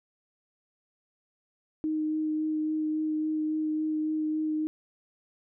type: tone with vibrato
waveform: sine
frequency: 310 Hz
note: D#4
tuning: 6 cents flat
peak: -26 dBFS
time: 1.84-4.67 s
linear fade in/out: 0 ms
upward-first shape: sine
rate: 3.6 Hz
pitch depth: 10 cents each way
effects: none